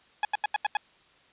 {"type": "tone bursts", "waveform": "sawtooth", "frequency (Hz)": 840, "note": "G#5", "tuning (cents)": 19, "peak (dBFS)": -19, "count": 6, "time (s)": [0.23, 0.77], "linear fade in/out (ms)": 2, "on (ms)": 20, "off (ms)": 84, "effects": ["white hiss -60 dBFS RMS until 1.32 s", "resampled to 8000 Hz"]}